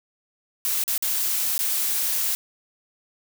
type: noise with dropouts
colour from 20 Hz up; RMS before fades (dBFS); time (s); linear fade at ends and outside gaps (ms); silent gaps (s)
blue; -24; 0.65-2.35; 0; 0.838-0.879 / 0.978-1.024 / 1.579-1.59
effects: none